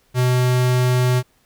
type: tone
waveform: square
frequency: 125.6 Hz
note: B2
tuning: 30 cents sharp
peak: -15 dBFS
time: 0.14-1.23 s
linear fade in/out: 50 ms
effects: pink hiss -60 dBFS RMS until 1.45 s